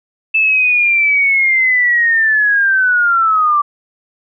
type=linear sweep; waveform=sine; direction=down; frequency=2637 to 1160 Hz; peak=-9 dBFS; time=0.34-3.62 s; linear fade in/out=10 ms; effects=none